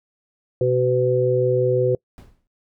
harmonic tone, 125.7 Hz, B2, 31 cents sharp, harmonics 1 / 3 / 4, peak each -22 / -20 / -19 dBFS, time 0.61-1.95 s, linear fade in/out 2 ms
brown noise with exponential decay, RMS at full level -36 dBFS, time 2.18-2.47 s, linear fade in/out 0 ms, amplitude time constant 63 ms
effects noise-tail reverb RT60 0.1 s tail -25 dB re dry

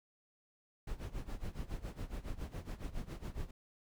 brown noise with tremolo, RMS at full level -39 dBFS, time 0.87-3.51 s, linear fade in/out 5 ms, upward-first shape sine, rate 7.2 Hz, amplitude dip 85%, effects none

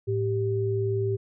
sine tone pair together, 109.2 / 391.1 Hz, A2 / G4, -13 / -4 cents, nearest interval octave + minor seventh, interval 2209 cents, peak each -26 dBFS, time 0.07-1.17 s, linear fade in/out 20 ms, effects none

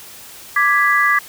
sine chord, G# diminished, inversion second, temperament equal, 1174.7 / 1661.2 / 1975.5 Hz, D6 / G#6 / B6, 0 / 0 / 0 cents, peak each -16 dBFS, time 0.56-1.19 s, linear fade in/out 5 ms, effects white hiss -38 dBFS RMS until 1.28 s

